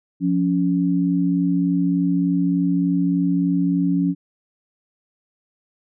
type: tone pair together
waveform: sine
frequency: 176.62 / 280 Hz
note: F3 / C#4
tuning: +20 / +18 cents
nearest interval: minor sixth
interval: 798 cents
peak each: -19 dBFS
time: 0.2-4.15 s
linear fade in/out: 50 ms
effects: none